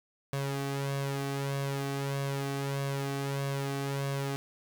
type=tone with flanger; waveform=sawtooth; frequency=138.59 Hz; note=C#3; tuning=in tune; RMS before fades=-33 dBFS; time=0.33-4.36 s; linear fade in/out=0 ms; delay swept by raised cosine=1.8 to 2.61 ms; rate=1.6 Hz; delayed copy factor=+0.6; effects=none